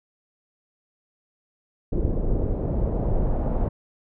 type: noise with low-pass filter sweep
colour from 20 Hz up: brown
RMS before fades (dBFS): -23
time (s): 1.92-3.69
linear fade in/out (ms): 10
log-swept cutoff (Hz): 430 to 750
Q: 1.8
effects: none